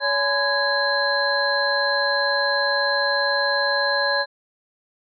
sine tone cluster, 564 / 840 / 1019 / 1658 / 4110 Hz, C#5 / G#5 / C6 / G#6 / C8, +30 / +19 / -46 / -3 / -32 cents, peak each -24 / -29 / -28 / -22 / -25 dBFS, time 0-4.26 s, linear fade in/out 50 ms, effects none

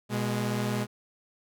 sawtooth tone pair together, 121.88 / 207.7 Hz, B2 / G#3, -22 / 0 cents, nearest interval major sixth, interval 922 cents, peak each -26 dBFS, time 0.09-0.87 s, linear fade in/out 50 ms, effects none

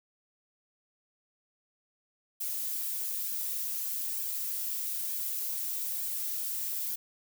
violet noise with flanger, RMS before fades -34 dBFS, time 2.4-6.96 s, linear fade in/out 10 ms, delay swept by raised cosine 1.2 to 5.2 ms, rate 1.1 Hz, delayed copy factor +0.6, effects none

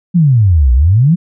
sine exponential two-way sweep, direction down then up, 184.5 to 58.6 to 184.5 Hz, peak -5 dBFS, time 0.14-1.16 s, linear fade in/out 20 ms, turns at 0.73 s, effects none

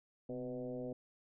sine tone with frequency modulation, 376.2 Hz, F#4, 29 cents sharp, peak -39 dBFS, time 0.29-0.93 s, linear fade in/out 5 ms, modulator 122 Hz, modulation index 1.8, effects none

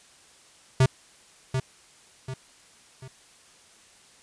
square tone with echo, 130.81 Hz, C3, in tune, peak -16 dBFS, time 0.8-0.86 s, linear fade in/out 5 ms, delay 740 ms, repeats 3, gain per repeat -8 dB, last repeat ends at 3.08 s, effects white hiss -55 dBFS RMS until 4.22 s + resampled to 22050 Hz

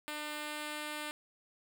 5% pulse tone, 300.2 Hz, D4, 38 cents sharp, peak -27 dBFS, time 0.08-1.11 s, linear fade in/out 0 ms, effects none

